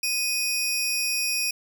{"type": "tone pair together", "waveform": "sawtooth", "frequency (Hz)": [2489, 5572], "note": ["D#7", "F8"], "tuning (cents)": [0, -5], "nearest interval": "octave + major second", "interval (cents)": 1395, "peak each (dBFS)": [-23, -24], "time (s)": [0.03, 1.51], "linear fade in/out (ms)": 5, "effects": ["8-bit"]}